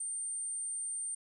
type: tone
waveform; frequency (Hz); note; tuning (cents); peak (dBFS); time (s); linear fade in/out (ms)
sine; 8870; C#9; 0; -35; 0-1.15; 5
effects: none